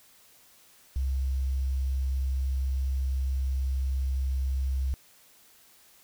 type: tone with quantisation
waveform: sine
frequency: 66.1 Hz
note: C2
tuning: 18 cents sharp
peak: -25 dBFS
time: 0.96-4.94 s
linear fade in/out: 0 ms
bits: 9
effects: white hiss -58 dBFS RMS until 6.03 s